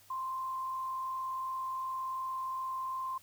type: tone with frequency modulation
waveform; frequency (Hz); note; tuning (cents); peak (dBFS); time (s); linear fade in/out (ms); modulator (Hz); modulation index
sine; 1046.5; C6; 0; -34; 0.1-3.18; 5; 42.7; 0.33
effects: added 98 Hz sine -69 dBFS peak until 3.22 s + white hiss -61 dBFS RMS until 3.22 s